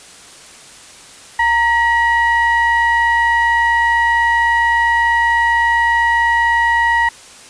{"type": "ring-modulated tone", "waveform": "triangle", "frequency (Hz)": 493.9, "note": "B4", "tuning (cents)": 0, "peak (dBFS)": -6, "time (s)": [1.39, 7.09], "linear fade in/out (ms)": 5, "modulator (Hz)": 1420, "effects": ["white hiss -39 dBFS RMS until 7.49 s", "resampled to 22050 Hz"]}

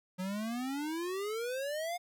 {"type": "exponential sweep", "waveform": "square", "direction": "up", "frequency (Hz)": [180.5, 720], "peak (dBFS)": -35, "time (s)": [0.18, 1.98], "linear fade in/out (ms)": 20, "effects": []}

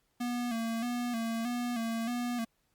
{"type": "tone with vibrato", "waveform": "square", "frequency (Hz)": 235.1, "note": "A#3", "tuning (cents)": 15, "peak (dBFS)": -32, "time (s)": [0.2, 2.45], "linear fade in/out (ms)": 10, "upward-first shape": "square", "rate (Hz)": 1.6, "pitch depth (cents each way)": 55, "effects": ["pink hiss -75 dBFS RMS until 2.74 s", "Opus 48 kbps"]}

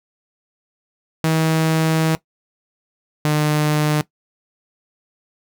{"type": "tone pair in turn", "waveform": "sawtooth", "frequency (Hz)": [160, 151.02], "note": ["D#3", "D3"], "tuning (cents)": [49, 49], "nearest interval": "minor second", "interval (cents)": 100, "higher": "first", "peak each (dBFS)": -11, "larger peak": "neither", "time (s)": [[1.24, 2.15], [3.25, 4.01]], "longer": "first", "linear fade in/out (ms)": 0, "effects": ["noise-tail reverb RT60 0.1 s tail -18 dB re dry"]}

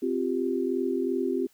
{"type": "chord", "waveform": "sine", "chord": "C suspended fourth", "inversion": "none", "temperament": "equal", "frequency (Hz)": [261.6, 349.2, 392], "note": ["C4", "F4", "G4"], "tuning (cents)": [0, 0, 0], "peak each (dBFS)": -29, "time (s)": [0.02, 1.47], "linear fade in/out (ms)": 10, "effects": ["white hiss -63 dBFS RMS until 1.53 s"]}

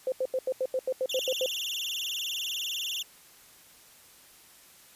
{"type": "tone bursts", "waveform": "sine", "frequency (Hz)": 517, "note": "C5", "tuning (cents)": -21, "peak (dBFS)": -25, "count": 11, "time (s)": [0.07, 1.461], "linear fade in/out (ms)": 2, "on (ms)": 51, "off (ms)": 83}
{"type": "tone with vibrato", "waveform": "35% pulse", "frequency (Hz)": 3136, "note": "G7", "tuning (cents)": 0, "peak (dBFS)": -29, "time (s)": [1.09, 3.03], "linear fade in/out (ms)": 10, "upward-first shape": "sine", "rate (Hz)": 20, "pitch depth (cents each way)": 240}
{"effects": ["white hiss -55 dBFS RMS until 4.95 s", "resampled to 32000 Hz"]}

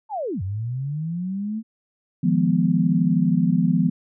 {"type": "linear two-way sweep", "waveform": "sine", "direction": "down then up", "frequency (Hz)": [910, 90.2, 225.3], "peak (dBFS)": -24, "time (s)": [0.09, 1.63], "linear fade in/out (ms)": 50, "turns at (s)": 0.42}
{"type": "chord", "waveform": "sine", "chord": "F half-diminished seventh", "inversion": "third", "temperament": "equal", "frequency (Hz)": [155.56, 174.61, 207.7, 246.9], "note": ["Eb3", "F3", "Ab3", "Cb4"], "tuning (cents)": [0, 0, 0, 0], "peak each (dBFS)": [-24, -19, -24, -22], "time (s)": [2.23, 3.9], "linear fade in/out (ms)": 10}
{"effects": []}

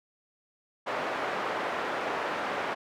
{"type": "band-pass noise", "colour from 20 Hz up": "pink", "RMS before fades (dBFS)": -32, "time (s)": [0.86, 2.75], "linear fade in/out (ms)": 20, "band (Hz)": [490, 1700], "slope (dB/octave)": 12, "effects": []}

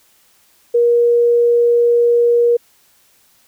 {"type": "tone", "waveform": "sine", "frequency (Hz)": 474.9, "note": "A#4", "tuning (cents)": 32, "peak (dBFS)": -9, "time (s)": [0.74, 2.57], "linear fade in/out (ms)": 10, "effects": ["white hiss -54 dBFS RMS until 3.47 s"]}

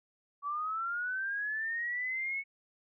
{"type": "linear sweep", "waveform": "sine", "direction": "up", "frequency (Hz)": [1131, 2217], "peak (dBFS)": -32, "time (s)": [0.42, 2.44], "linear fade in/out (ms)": 50, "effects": []}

